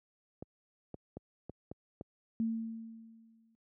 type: clicks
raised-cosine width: 2 ms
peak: -29 dBFS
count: 6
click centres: 0.425 / 0.943 / 1.17 / 1.496 / 1.715 / 2.011 s
type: tone with exponential decay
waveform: sine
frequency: 225.7 Hz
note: A3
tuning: 44 cents sharp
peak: -28 dBFS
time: 2.4-3.55 s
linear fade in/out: 0 ms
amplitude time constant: 250 ms
effects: high-pass 80 Hz 12 dB/octave